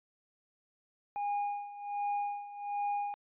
triangle tone with tremolo, 817 Hz, G#5, 29 cents flat, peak -28 dBFS, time 1.16-3.14 s, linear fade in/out 0 ms, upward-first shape sine, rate 1.3 Hz, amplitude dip 80%, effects resampled to 8000 Hz

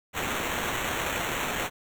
violet noise with sample-and-hold, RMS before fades -30 dBFS, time 0.13-1.7 s, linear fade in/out 50 ms, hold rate 4900 Hz, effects none

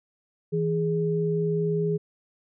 sine tone pair together, 163.16 / 415.2 Hz, E3 / G#4, -17 / 0 cents, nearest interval octave + major third, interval 1617 cents, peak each -25 dBFS, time 0.52-1.98 s, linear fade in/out 20 ms, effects none

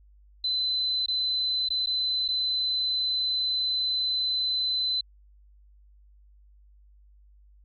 sine tone with dropouts, 4035 Hz, B7, 36 cents sharp, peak -24 dBFS, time 0.44-5.01 s, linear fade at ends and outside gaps 5 ms, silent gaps 1.061-1.082 / 1.688-1.703 / 1.861-1.87 / 2.28-2.286 s, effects added 50 Hz sine -53 dBFS peak until 7.64 s

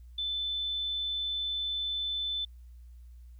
sine tone, 3520 Hz, A7, in tune, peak -30 dBFS, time 0.18-2.45 s, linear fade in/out 5 ms, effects added 60 Hz sine -47 dBFS peak until 3.39 s + white hiss -75 dBFS RMS until 3.39 s

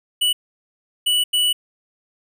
square tone bursts at uneven times, 2954 Hz, F#7, 3 cents flat, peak -16 dBFS, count 3, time 0.21-0.33 / 1.06-1.24 / 1.33-1.53 s, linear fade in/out 10 ms, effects none

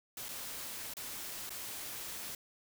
white noise with dropouts, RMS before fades -43 dBFS, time 0.17-2.35 s, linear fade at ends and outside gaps 2 ms, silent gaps 0.285-0.289 / 0.937-0.968 / 1.494-1.504 s, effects none

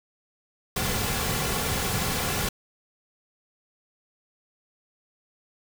pink noise with comb filter, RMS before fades -27 dBFS, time 0.76-2.49 s, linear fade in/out 5 ms, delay 3.2 ms, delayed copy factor -0.5, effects none

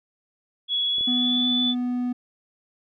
sine tone with pitch glide, 3369 to 3480 Hz, G#7 to A7, +24 to -20 cents, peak -21 dBFS, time 0.68-1.75 s, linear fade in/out 50 ms, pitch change +56 cents, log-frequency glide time 0.88-1.49 s
clicks, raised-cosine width 2 ms, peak -30 / -28 dBFS, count 2, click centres 0.983 / 1.01 s
triangle tone, 246.9 Hz, B3, in tune, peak -21 dBFS, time 1.07-2.13 s, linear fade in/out 10 ms
effects none

